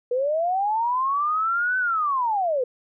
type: linear two-way sweep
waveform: sine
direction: up then down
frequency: 477.5 to 1525 to 477.5 Hz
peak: -20 dBFS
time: 0.11-2.64 s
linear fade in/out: 5 ms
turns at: 1.78 s
effects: none